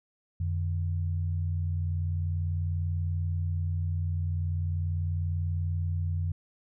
sine tone pair together, 88.8 / 149.19 Hz, F2 / D3, +29 / +28 cents, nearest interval major sixth, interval 899 cents, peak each -27 / -36 dBFS, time 0.4-6.32 s, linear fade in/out 5 ms, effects none

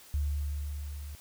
sine tone with level ramp, 72.6 Hz, D2, 19 cents flat, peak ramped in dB -26 to -39 dBFS, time 0.14-1.15 s, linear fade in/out 0 ms, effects white hiss -54 dBFS RMS until 1.2 s

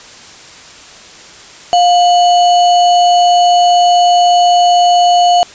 sine tone with sample-and-hold, 706 Hz, F5, 19 cents sharp, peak -5 dBFS, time 1.73-5.43 s, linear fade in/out 0 ms, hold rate 3675 Hz, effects white hiss -35 dBFS RMS until 5.54 s + resampled to 16000 Hz

